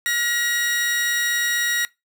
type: tone pair together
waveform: sawtooth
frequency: 1425.2 / 1904 Hz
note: F6 / A#6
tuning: +35 / +36 cents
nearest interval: perfect fourth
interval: 501 cents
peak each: -27 / -17 dBFS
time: 0.06-1.85 s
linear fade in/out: 0 ms
effects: noise-tail reverb RT60 0.2 s tail -21 dB re dry